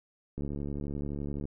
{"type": "click train", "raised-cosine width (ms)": 3, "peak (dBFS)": -24, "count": 78, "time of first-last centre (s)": [0.38, 1.454], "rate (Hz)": 71.7, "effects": []}